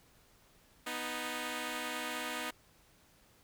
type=tone pair together; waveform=5% pulse; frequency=246.9 / 311.1 Hz; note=B3 / D#4; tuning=0 / 0 cents; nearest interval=major third; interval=400 cents; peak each=-28 dBFS; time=0.86-2.51 s; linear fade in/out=10 ms; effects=pink hiss -65 dBFS RMS until 3.43 s